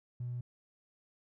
triangle tone with tanh clipping, 122.2 Hz, B2, 18 cents flat, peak -35 dBFS, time 0.2-0.41 s, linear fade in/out 5 ms, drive 1 dB, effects none

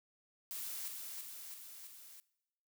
blue noise with echo, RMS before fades -43 dBFS, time 0.51-0.88 s, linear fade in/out 0 ms, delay 330 ms, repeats 4, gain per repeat -3 dB, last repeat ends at 2.2 s, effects noise-tail reverb RT60 0.9 s tail -21 dB re dry

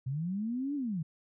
sine linear two-way sweep, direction up then down, 123.47 to 295.1 to 146.5 Hz, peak -31 dBFS, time 0.06-1.03 s, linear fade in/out 10 ms, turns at 0.75 s, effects none

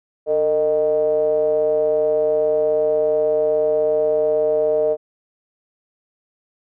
triangle ring-modulated tone, 80.9 Hz, E2, 32 cents flat, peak -10 dBFS, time 0.26-4.97 s, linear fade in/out 50 ms, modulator 535 Hz, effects none

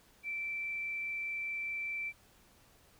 sine tone with frequency modulation, 2335 Hz, D7, 11 cents flat, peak -35 dBFS, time 0.23-2.13 s, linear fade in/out 50 ms, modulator 24.9 Hz, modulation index 0.43, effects pink hiss -64 dBFS RMS until 2.99 s

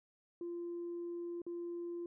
sine tone with dropouts, 345 Hz, F4, 21 cents flat, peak -38 dBFS, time 0.41-2.06 s, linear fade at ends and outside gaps 2 ms, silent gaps 1.418-1.465 s, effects tanh soft clip ceiling -36 dBFS

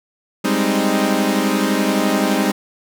sawtooth chord, Ab major seventh, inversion third, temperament equal, 196 / 207.7 / 261.6 / 311.1 Hz, G3 / Ab3 / C4 / Eb4, 0 / 0 / 0 / 0 cents, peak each -17 dBFS, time 0.44-2.52 s, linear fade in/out 10 ms, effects none

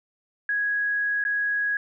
sine tone with dropouts, 1661.2 Hz, G#6, in tune, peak -22 dBFS, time 0.49-1.77 s, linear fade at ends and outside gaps 2 ms, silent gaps 1.24-1.25 s, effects none

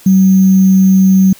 sine tone with sample-and-hold, 190 Hz, F#3, 46 cents sharp, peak -4 dBFS, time 0.06-1.33 s, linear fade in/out 5 ms, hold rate 6300 Hz, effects white hiss -40 dBFS RMS until 1.39 s

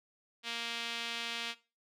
sawtooth tone with band-pass filter, 233.1 Hz, A#3, in tune, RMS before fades -39 dBFS, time 0.43-1.55 s, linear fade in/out 50 ms, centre 3300 Hz, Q 2, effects noise-tail reverb RT60 0.3 s tail -17 dB re dry

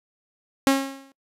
sawtooth tone with exponential decay, 271.7 Hz, C#4, 35 cents flat, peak -9 dBFS, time 0.67-1.12 s, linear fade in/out 0 ms, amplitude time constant 97 ms, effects noise-tail reverb RT60 0.1 s tail -22 dB re dry + resampled to 32000 Hz

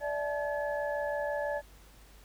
sine tone cluster, 583 / 649 / 866 / 1706 Hz, D5 / E5 / A5 / G#6, -13 / -27 / -28 / +46 cents, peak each -32 / -40 / -38 / -39 dBFS, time 0-1.62 s, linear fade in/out 50 ms, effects added 50 Hz sine -55 dBFS peak until 2.24 s + pink hiss -59 dBFS RMS until 2.24 s

